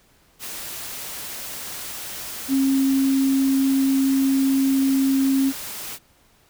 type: tone in noise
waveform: sine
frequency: 269.5 Hz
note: C#4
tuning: 49 cents flat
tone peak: -16 dBFS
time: 2.48-5.53 s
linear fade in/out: 50 ms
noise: white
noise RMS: -33 dBFS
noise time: 0.39-5.99 s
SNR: +14 dB
effects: pink hiss -58 dBFS RMS until 6.49 s